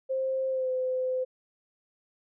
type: tone with pitch glide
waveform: sine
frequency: 527 to 512.6 Hz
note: C5 to C5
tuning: +12 to -36 cents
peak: -26 dBFS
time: 0.09-1.25 s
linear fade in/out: 20 ms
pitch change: -48 cents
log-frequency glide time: 0.49-0.7 s
effects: none